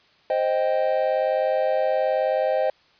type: chord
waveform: triangle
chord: C minor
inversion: none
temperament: equal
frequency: 523.3 / 622.3 / 784 Hz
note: C5 / Eb5 / G5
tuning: 0 / 0 / 0 cents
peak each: -21 / -21 / -25 dBFS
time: 0.3-2.7 s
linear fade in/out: 2 ms
effects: white hiss -58 dBFS RMS until 2.99 s + resampled to 11025 Hz